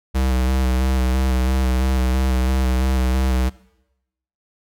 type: tone with vibrato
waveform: square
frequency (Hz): 64.4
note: C2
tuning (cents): -27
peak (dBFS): -17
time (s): 0.14-3.5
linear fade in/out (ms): 20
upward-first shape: square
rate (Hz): 3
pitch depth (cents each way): 23
effects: noise-tail reverb RT60 0.9 s tail -21 dB re dry